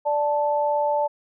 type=tone pair together; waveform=sine; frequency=587.3 / 878.3 Hz; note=D5 / A5; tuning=0 / -3 cents; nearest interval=perfect fifth; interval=697 cents; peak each=-22 dBFS; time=0.05-1.08 s; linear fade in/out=20 ms; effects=none